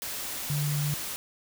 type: tone in noise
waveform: sine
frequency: 146.83 Hz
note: D3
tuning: in tune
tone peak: -26 dBFS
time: 0.5-0.94 s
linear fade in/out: 0 ms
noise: white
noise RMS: -35 dBFS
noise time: 0.02-1.16 s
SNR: +6 dB
effects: none